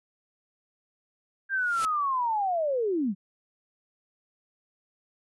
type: linear sweep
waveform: sine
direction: down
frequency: 1605 to 174.61 Hz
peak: -24 dBFS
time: 1.49-3.15 s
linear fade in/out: 50 ms
type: noise with exponential growth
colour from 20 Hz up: white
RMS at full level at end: -31 dBFS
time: 1.57-1.85 s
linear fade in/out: 0 ms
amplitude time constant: 59 ms
effects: resampled to 24000 Hz